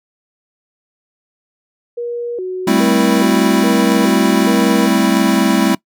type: tone with vibrato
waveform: sine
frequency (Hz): 419.8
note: G#4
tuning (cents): +19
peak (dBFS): -19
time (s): 1.97-4.87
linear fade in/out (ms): 10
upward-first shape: square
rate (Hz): 1.2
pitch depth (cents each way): 220
type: chord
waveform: square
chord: A minor seventh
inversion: third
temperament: equal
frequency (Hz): 196 / 220 / 261.6 / 329.6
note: G3 / A3 / C4 / E4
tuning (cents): 0 / 0 / 0 / 0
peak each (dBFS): -17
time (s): 2.67-5.75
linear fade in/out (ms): 5
effects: noise-tail reverb RT60 0.1 s tail -23 dB re dry